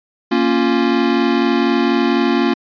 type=chord; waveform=square; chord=Bb minor; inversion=none; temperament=equal; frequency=233.1 / 277.2 / 349.2 Hz; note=Bb3 / Db4 / F4; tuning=0 / 0 / 0 cents; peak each=-18 dBFS; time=0.31-2.54 s; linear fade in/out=10 ms; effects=resampled to 11025 Hz